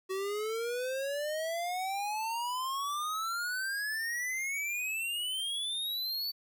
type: exponential sweep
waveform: square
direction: up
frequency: 374.8 to 4540 Hz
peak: -33 dBFS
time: 0.09-6.32 s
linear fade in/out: 20 ms
effects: 11-bit